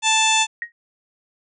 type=harmonic tone; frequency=880 Hz; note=A5; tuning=in tune; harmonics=1 / 2 / 3 / 4 / 5 / 6 / 7 / 8 / 9 / 10; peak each=-20 / -28 / -20 / -21 / -32 / -35 / -26 / -24 / -36 / -32 dBFS; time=0.02-0.47 s; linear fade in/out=50 ms
type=tone with exponential decay; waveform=sine; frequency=1881 Hz; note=A#6; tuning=15 cents sharp; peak=-20 dBFS; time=0.62-0.72 s; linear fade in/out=1 ms; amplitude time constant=20 ms
effects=none